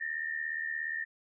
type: tone pair together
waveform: sine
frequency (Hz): 1787.6 / 1864.7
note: A6 / A#6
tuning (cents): +27 / 0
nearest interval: minor second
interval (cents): 73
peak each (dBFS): -35 / -36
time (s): 0-1.05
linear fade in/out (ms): 20
effects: none